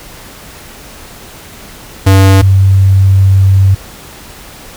square / sine tone pair in turn, 96.4 / 96.4 Hz, G2 / G2, -28 / -28 cents, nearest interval unison, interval 0 cents, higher neither, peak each -3 dBFS, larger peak neither, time 2.06-2.42 / 2.42-3.75 s, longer second, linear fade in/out 10 ms, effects pink hiss -32 dBFS RMS until 4.76 s

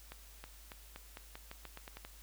accelerating click train, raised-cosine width 0.3 ms, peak -30 dBFS, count 12, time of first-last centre 0.12-2.05 s, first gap 320 ms, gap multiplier 0.87, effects added 51 Hz sine -55 dBFS peak until 2.22 s + white hiss -59 dBFS RMS until 2.22 s

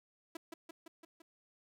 sawtooth tone with echo, 329.1 Hz, E4, 3 cents flat, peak -37 dBFS, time 0.35-0.37 s, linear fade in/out 5 ms, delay 170 ms, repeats 5, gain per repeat -3 dB, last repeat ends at 1.22 s, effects none

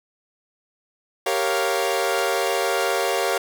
sawtooth chord, G half-diminished seventh, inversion none, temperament equal, 392 / 466.2 / 554.4 / 698.5 Hz, G4 / Bb4 / Db5 / F5, 0 / 0 / 0 / 0 cents, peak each -22 dBFS, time 1.26-3.38 s, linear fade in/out 5 ms, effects 8-bit

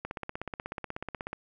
click train, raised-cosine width 0.5 ms, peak -20 dBFS, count 22, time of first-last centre 0.05-1.33 s, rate 16.4 Hz, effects none

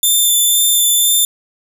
5% pulse tone with vibrato, 3550 Hz, A7, 15 cents sharp, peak -3 dBFS, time 0.03-1.25 s, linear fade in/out 2 ms, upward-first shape sine, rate 2 Hz, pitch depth 13 cents each way, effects none

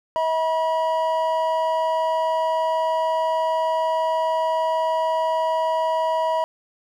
triangle tone pair together, 641.5 / 968 Hz, E5 / B5, -47 / -35 cents, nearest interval perfect fifth, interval 712 cents, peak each -20 dBFS, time 0.16-6.44 s, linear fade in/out 0 ms, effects none

